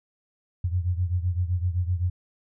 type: beating tone pair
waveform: sine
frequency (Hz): 87.31 / 95.11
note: F2 / F#2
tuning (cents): 0 / +48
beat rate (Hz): 7.8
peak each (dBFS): -24 / -28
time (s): 0.64-2.1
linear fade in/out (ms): 5
effects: none